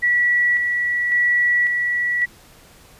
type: tone with tremolo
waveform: sine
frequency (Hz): 1942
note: B6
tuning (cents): -30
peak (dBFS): -14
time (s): 0.02-2.26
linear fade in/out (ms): 20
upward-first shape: square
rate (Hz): 0.91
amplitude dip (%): 35
effects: pink hiss -48 dBFS RMS until 2.99 s + resampled to 32000 Hz